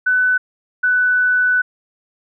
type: tone pair in turn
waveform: sine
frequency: 1500 / 1493.1 Hz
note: F#6 / F#6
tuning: +23 / +15 cents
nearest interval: unison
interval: 8 cents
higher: first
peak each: -12 dBFS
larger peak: neither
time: 0.06-0.38 / 0.83-1.62 s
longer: second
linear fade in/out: 10 ms
effects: none